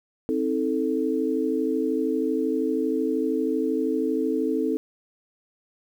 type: chord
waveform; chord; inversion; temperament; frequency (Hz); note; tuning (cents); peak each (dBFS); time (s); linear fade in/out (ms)
sine; A diminished; first; just; 264 / 316.8 / 440; C4 / Eb4 / A4; +16 / +31 / 0; -26; 0.29-4.77; 0
effects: 9-bit